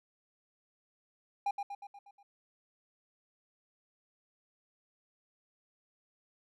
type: tone with echo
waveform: triangle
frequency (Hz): 806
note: G5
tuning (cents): +48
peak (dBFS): -27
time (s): 1.46-1.51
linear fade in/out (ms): 5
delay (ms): 120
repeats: 6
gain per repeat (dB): -5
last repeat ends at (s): 2.23
effects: none